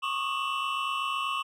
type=tone cluster; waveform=triangle; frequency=1097 / 1145 / 1230 / 2681 / 2970 Hz; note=C#6 / D6 / D#6 / E7 / F#7; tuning=-18 / -44 / -20 / +29 / +6 cents; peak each=-29 / -38 / -34 / -34 / -35 dBFS; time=0.02-1.43 s; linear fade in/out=20 ms; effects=none